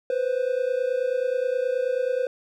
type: tone pair together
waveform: triangle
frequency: 493.9 / 523.3 Hz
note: B4 / C5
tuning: 0 / 0 cents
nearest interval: minor second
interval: 100 cents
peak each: -23 dBFS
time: 0.1-2.27 s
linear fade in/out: 2 ms
effects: none